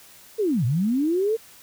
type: linear two-way sweep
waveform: sine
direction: down then up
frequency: 460.4 to 110 to 460.4 Hz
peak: -19 dBFS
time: 0.38-1.37 s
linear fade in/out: 20 ms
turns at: 0.65 s
effects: white hiss -49 dBFS RMS until 1.62 s